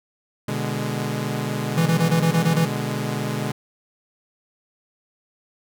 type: chord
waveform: sawtooth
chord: G# diminished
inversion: first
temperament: equal with one note detuned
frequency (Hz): 123.47 / 147.6 / 207.7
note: B2 / D3 / G#3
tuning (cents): 0 / +9 / 0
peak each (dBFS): -24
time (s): 0.48-3.52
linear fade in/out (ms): 5
type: tone bursts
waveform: square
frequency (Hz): 164.81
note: E3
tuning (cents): 0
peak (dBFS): -17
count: 8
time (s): 1.77-2.654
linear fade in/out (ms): 10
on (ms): 93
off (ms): 20
effects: none